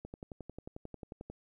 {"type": "click train", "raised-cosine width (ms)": 2, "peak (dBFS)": -30, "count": 15, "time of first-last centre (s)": [0.05, 1.3], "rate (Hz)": 11.2, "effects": ["12-bit"]}